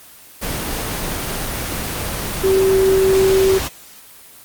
sine tone in noise, 383.2 Hz, G4, 39 cents flat, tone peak -11 dBFS, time 2.43-3.59 s, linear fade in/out 20 ms, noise pink, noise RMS -23 dBFS, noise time 0.41-3.69 s, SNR +9 dB, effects white hiss -42 dBFS RMS until 4.44 s + Opus 24 kbps

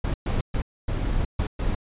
brown noise bursts at uneven times, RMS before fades -24 dBFS, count 6, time 0.04-0.14 / 0.26-0.41 / 0.54-0.62 / 0.88-1.25 / 1.39-1.47 / 1.59-1.75 s, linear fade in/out 5 ms, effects resampled to 8000 Hz

